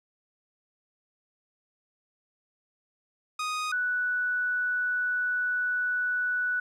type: tone pair in turn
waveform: sawtooth / sine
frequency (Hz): 1244.5 / 1480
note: D#6 / F#6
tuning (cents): 0 / 0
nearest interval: minor third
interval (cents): 300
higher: second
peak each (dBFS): -25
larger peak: neither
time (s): 3.39-3.72 / 3.72-6.6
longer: second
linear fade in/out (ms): 5
effects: low-pass 8000 Hz 12 dB/octave + 11-bit